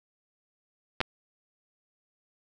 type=clicks; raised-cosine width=0.3 ms; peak=-10 dBFS; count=2; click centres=1.005 / 1.013 s; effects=none